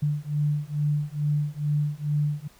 sine beating tone pair, 146.83 / 149.13 Hz, D3 / D3, 0 / +27 cents, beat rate 2.3 Hz, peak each -26 dBFS, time 0.02-2.48 s, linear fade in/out 10 ms, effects pink hiss -56 dBFS RMS until 2.59 s

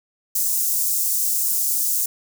white high-pass noise, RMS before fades -21 dBFS, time 0.35-2.06 s, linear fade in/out 5 ms, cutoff 6400 Hz, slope 24 dB/octave, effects none

